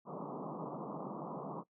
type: band-pass noise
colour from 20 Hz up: pink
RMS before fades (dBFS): -43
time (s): 0.05-1.64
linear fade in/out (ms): 50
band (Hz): 140 to 1200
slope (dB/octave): 96
effects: noise-tail reverb RT60 0.1 s tail -19 dB re dry